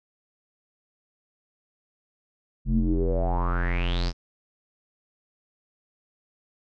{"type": "tone with low-pass filter sweep", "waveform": "square", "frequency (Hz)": 43.65, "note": "F1", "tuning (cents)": 0, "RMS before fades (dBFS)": -24, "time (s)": [2.65, 4.13], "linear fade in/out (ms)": 50, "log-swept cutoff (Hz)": [170, 5400], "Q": 7.9, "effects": []}